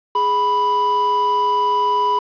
triangle tone pair together, 415.3 / 987.8 Hz, G#4 / B5, 0 / 0 cents, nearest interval octave + minor third, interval 1500 cents, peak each -22 / -13 dBFS, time 0.15-2.19 s, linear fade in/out 5 ms, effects resampled to 11025 Hz + 7-bit

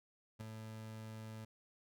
30% pulse tone with ADSR envelope, 110 Hz, A2, in tune, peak -39 dBFS, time 0.39-1.45 s, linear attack 21 ms, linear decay 4 ms, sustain -5 dB, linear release 7 ms, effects none

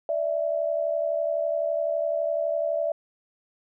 sine tone pair together, 587.4 / 659.3 Hz, D5 / E5, 0 / 0 cents, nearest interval major second, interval 200 cents, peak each -26 dBFS, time 0.09-2.92 s, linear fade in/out 2 ms, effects none

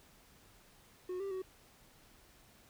triangle tone with pitch steps, 364.9 / 393.3 / 375.3 Hz, F#4 / G4 / F#4, -24 / +6 / +25 cents, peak -35 dBFS, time 1.09-1.42 s, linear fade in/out 5 ms, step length 110 ms, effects pink hiss -63 dBFS RMS until 2.69 s

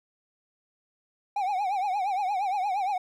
triangle tone with vibrato, 782 Hz, G5, 4 cents flat, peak -23 dBFS, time 1.36-2.98 s, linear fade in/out 5 ms, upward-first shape triangle, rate 8.6 Hz, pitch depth 150 cents each way, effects none

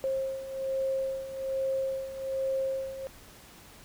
sine beating tone pair, 533 / 534.2 Hz, C5 / C5, +32 / +36 cents, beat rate 1.2 Hz, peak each -35 / -30 dBFS, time 0.04-3.07 s, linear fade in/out 0 ms, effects pink hiss -52 dBFS RMS until 3.84 s

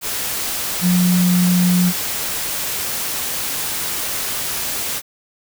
sine tone in noise, 179.1 Hz, F3, 44 cents sharp, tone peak -12 dBFS, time 0.81-1.93 s, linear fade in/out 50 ms, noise white, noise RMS -23 dBFS, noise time 0.01-5.02 s, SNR +8 dB, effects none

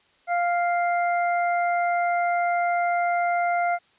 harmonic tone, 698.5 Hz, F5, in tune, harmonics 1 / 2 / 3, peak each -21 / -30 / -31 dBFS, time 0.27-3.79 s, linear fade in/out 50 ms, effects white hiss -61 dBFS RMS until 3.98 s + resampled to 8000 Hz

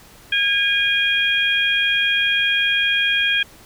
harmonic tone, 815 Hz, G#5, 33 cents flat, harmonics 2 / 3 / 4, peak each -20 / -20 / -20 dBFS, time 0.32-3.43 s, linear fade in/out 5 ms, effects pink hiss -46 dBFS RMS until 3.65 s

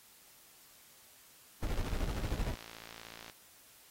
brown noise with tremolo, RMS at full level -32 dBFS, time 1.62-2.55 s, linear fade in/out 10 ms, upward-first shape sine, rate 13 Hz, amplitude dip 65%
click train, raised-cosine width 0.2 ms, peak -30 dBFS, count 93, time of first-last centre 1.67-3.298 s, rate 56.5 Hz
effects white hiss -60 dBFS RMS until 3.9 s + AAC 48 kbps

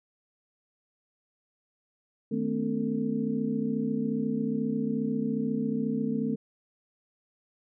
sine tone cluster, 157.7 / 220.1 / 254.4 / 282.5 / 448.3 Hz, D#3 / A3 / C4 / C#4 / A4, +24 / +1 / -48 / +33 / +32 cents, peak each -37 / -29 / -31 / -37 / -36 dBFS, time 2.31-6.36 s, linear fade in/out 10 ms, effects none

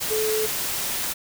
sine tone in noise, 433.7 Hz, A4, 25 cents flat, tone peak -22 dBFS, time 0.1-0.47 s, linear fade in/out 20 ms, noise white, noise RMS -27 dBFS, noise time 0-1.14 s, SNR +2 dB, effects none

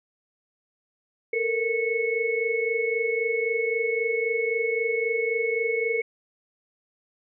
sine tone cluster, 445.7 / 469.5 / 2201 Hz, A4 / A#4 / C#7, +22 / +12 / -13 cents, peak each -27 dBFS, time 1.33-6.02 s, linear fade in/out 5 ms, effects none

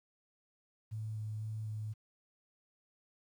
sine tone with vibrato, 108.3 Hz, A2, 27 cents flat, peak -37 dBFS, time 0.91-1.94 s, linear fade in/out 20 ms, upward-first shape square, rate 2 Hz, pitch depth 11 cents each way, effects 11-bit

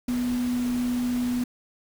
sine tone in noise, 245.9 Hz, B3, 7 cents flat, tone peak -23 dBFS, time 0.08-1.44 s, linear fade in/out 5 ms, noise pink, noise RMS -39 dBFS, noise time 0.08-1.44 s, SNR +13 dB, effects none

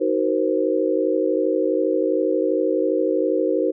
sine chord, C half-diminished seventh, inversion first, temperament just, 314 / 376.7 / 470.9 / 523.3 Hz, Eb4 / Gb4 / Bb4 / C5, +16 / +31 / +18 / 0 cents, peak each -23 dBFS, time 0-3.72 s, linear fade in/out 20 ms, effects none

